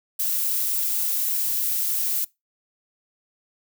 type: noise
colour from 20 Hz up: violet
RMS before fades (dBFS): -24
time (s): 0.19-2.25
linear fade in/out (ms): 10
effects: noise-tail reverb RT60 0.2 s tail -22 dB re dry